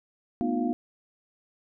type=tone cluster; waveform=sine; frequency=222.5 / 246.3 / 306.3 / 355.2 / 698 Hz; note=A3 / B3 / D#4 / F4 / F5; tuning=+20 / -5 / -27 / +29 / -1 cents; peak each=-34 / -27 / -31 / -33 / -34 dBFS; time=0.41-0.73 s; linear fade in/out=0 ms; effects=none